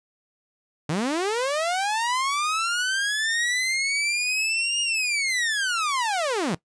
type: linear two-way sweep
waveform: sawtooth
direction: up then down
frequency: 140.1 to 2854 to 140.1 Hz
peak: -19 dBFS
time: 0.89-6.55 s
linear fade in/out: 5 ms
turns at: 4.81 s
effects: noise-tail reverb RT60 0.1 s tail -19 dB re dry + resampled to 22050 Hz